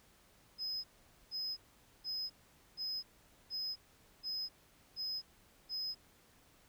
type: tone bursts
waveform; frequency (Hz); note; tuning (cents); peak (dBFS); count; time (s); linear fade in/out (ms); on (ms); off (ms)
sine; 5070; D#8; +32; -34; 8; 0.58-5.95; 50; 260; 470
effects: tanh soft clip ceiling -36 dBFS + pink hiss -66 dBFS RMS until 6.68 s